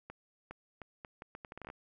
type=accelerating click train; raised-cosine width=0.5 ms; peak=-30 dBFS; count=14; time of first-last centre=0.1-1.701 s; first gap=410 ms; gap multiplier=0.75; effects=none